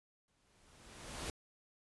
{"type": "noise with exponential growth", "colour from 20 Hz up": "pink", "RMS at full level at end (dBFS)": -40, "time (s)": [0.28, 1.3], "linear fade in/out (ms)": 1, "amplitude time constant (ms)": 220, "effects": ["resampled to 24000 Hz"]}